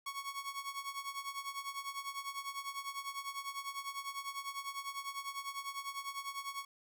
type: tone with tremolo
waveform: sawtooth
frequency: 1108.7 Hz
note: C#6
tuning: in tune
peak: -33 dBFS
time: 0.06-6.65 s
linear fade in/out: 5 ms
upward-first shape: triangle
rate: 10 Hz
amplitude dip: 85%
effects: none